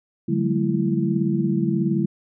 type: tone cluster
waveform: sine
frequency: 144.8 / 181 / 198 / 219.4 / 333.7 Hz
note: D3 / F#3 / G3 / A3 / E4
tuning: -24 / -38 / +18 / -5 / +21 cents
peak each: -25 dBFS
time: 0.28-2.06 s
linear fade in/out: 10 ms
effects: none